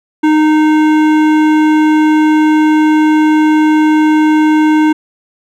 sine tone with hard clipping, 308.3 Hz, D#4, 16 cents flat, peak -8 dBFS, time 0.23-4.93 s, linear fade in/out 10 ms, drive 14 dB, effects none

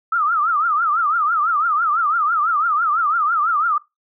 sine tone with vibrato, 1278 Hz, D#6, 46 cents sharp, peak -15 dBFS, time 0.12-3.78 s, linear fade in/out 5 ms, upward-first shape triangle, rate 6 Hz, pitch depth 190 cents each way, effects noise-tail reverb RT60 0.2 s tail -20 dB re dry

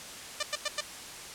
5% pulse tone bursts, 596 Hz, D5, 25 cents sharp, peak -17 dBFS, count 4, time 0.4-0.808 s, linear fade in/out 5 ms, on 30 ms, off 96 ms, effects white hiss -43 dBFS RMS until 1.34 s + low-pass 9000 Hz 12 dB/octave

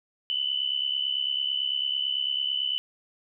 sine tone pair together, 2960 / 3029 Hz, F#7 / F#7, 0 / +40 cents, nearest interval unison, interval 40 cents, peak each -28 dBFS, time 0.3-2.78 s, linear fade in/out 0 ms, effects none

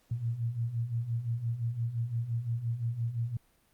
sine beating tone pair, 113 / 118.8 Hz, A2 / A#2, +47 / +33 cents, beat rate 5.8 Hz, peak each -36 / -31 dBFS, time 0.11-3.37 s, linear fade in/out 5 ms, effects pink hiss -68 dBFS RMS until 3.73 s + Opus 48 kbps

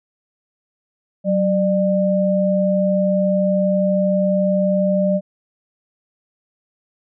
sine tone pair together, 188.67 / 599 Hz, F#3 / D5, +34 / +34 cents, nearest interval octave + minor sixth, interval 2000 cents, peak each -17 dBFS, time 1.24-5.21 s, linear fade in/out 50 ms, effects none

